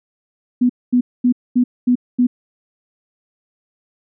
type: tone bursts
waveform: sine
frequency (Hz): 246.9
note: B3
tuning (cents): 0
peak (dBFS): -10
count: 6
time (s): 0.61-2.27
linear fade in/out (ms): 10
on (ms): 85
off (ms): 230
effects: none